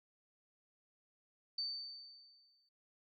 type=tone with exponential decay; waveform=sine; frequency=4567 Hz; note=D8; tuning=49 cents flat; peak=-35 dBFS; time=1.58-2.69 s; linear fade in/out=5 ms; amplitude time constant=240 ms; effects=none